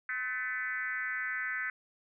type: tone with frequency modulation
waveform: sine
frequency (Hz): 1760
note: A6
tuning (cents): 0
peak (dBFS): -32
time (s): 0.09-1.7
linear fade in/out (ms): 2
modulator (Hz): 238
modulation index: 1.5
effects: none